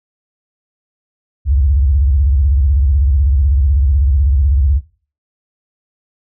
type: tone with vibrato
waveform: sine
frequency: 68.5 Hz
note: C#2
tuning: 20 cents flat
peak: -9 dBFS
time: 1.45-4.81 s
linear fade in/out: 50 ms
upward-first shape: square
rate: 16 Hz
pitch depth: 200 cents each way
effects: noise-tail reverb RT60 0.4 s tail -19 dB re dry